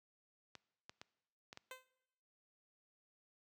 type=clicks; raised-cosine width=0.2 ms; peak=-33 dBFS; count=5; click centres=0.553 / 0.895 / 1.015 / 1.529 / 1.574 s
type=tone with exponential decay; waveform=10% pulse; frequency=515 Hz; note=C5; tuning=28 cents flat; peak=-37 dBFS; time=1.71-1.89 s; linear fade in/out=2 ms; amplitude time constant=38 ms
effects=noise-tail reverb RT60 1.0 s tail -22 dB re dry + high-pass 80 Hz 12 dB/octave